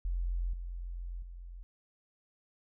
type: tone with level steps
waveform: sine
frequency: 43.65 Hz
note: F1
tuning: in tune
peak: -30 / -37 / -43 dBFS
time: 0.05-1.63 s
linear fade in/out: 0 ms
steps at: 0.53 / 1.22 s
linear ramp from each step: 5 ms
effects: none